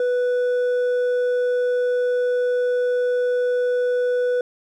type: tone with hard clipping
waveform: sine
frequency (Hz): 493.9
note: B4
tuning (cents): 0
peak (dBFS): -19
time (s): 0-4.41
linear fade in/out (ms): 2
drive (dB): 4
effects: none